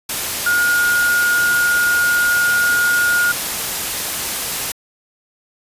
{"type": "tone in noise", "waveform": "sine", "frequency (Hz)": 1431, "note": "F6", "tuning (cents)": 42, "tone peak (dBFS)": -13, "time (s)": [0.46, 3.32], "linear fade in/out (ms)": 5, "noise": "white", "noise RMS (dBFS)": -22, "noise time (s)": [0.09, 4.72], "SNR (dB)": 6, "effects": ["resampled to 32000 Hz"]}